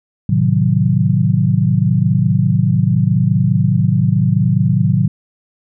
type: chord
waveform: sine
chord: A diminished seventh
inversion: none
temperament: equal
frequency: 110 / 130.81 / 155.56 / 185 Hz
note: A2 / C3 / Eb3 / Gb3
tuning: 0 / 0 / 0 / 0 cents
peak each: -16 dBFS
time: 0.29-5.08 s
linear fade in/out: 5 ms
effects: none